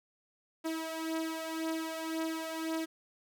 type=beating tone pair; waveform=sawtooth; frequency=321.9 / 323.8 Hz; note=E4 / E4; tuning=-41 / -31 cents; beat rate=1.9 Hz; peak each=-32 / -35 dBFS; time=0.64-2.86 s; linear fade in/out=20 ms; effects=none